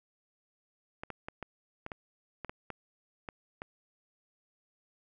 clicks, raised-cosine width 0.5 ms, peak -24 dBFS, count 11, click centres 1.035 / 1.103 / 1.285 / 1.427 / 1.864 / 1.918 / 2.447 / 2.495 / 2.703 / 3.288 / 3.619 s, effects none

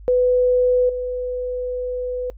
sine tone with level steps, 498.7 Hz, B4, 17 cents sharp, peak -13 / -22 dBFS, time 0.08-2.3 s, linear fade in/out 0 ms, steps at 0.89 s, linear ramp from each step 5 ms, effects noise-tail reverb RT60 0.1 s tail -23 dB re dry + added 50 Hz sine -37 dBFS peak until 2.37 s

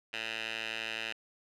10% pulse tone with band-pass filter, 111.9 Hz, A2, 30 cents sharp, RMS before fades -38 dBFS, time 0.13-1.13 s, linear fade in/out 10 ms, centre 2600 Hz, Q 2.9, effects none

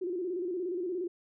sine tone with vibrato, 357.8 Hz, F4, 42 cents sharp, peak -31 dBFS, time 0.01-1.08 s, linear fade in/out 10 ms, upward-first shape square, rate 17 Hz, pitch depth 75 cents each way, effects none

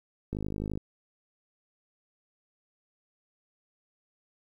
click train, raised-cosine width 3 ms, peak -21 dBFS, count 24, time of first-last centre 0.33-0.775 s, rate 51.7 Hz, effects 10-bit

